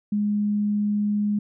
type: tone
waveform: sine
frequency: 207.4 Hz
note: G#3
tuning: 2 cents flat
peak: -20 dBFS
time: 0.12-1.39 s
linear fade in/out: 5 ms
effects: none